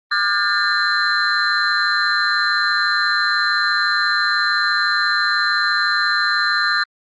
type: tone cluster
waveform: sine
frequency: 1194 / 1422 / 1614 / 1785 / 4107 Hz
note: D6 / F6 / G#6 / A6 / C8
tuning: +28 / +31 / -50 / +24 / -33 cents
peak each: -21 dBFS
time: 0.11-6.84 s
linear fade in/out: 10 ms
effects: tanh soft clip ceiling -7 dBFS + Opus 32 kbps